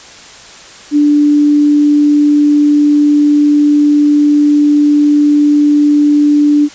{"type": "tone", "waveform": "sine", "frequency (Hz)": 293.8, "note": "D4", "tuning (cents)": 1, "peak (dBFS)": -5, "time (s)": [0.91, 6.69], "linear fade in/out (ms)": 50, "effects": ["white hiss -34 dBFS RMS until 6.74 s", "resampled to 16000 Hz"]}